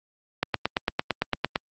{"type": "click train", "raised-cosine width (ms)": 0.3, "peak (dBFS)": -6, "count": 11, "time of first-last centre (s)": [0.43, 1.559], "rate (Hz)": 8.86, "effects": ["high-pass 100 Hz 12 dB/octave", "Opus 48 kbps"]}